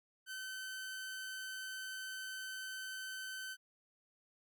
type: tone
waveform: sawtooth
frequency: 1531 Hz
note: G6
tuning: 41 cents flat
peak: -39 dBFS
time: 0.26-3.57 s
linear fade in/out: 50 ms
effects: none